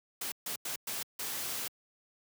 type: noise bursts at uneven times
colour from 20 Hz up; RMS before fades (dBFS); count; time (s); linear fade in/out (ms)
white; -37; 5; 0.21-0.32 / 0.46-0.56 / 0.65-0.76 / 0.87-1.03 / 1.19-1.68; 5
effects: high-pass 100 Hz 12 dB/octave